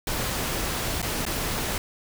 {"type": "noise with dropouts", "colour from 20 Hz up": "pink", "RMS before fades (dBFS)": -28, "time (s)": [0.07, 1.78], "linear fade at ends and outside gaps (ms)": 2, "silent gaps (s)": [[1.018, 1.026], [1.253, 1.264]], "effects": []}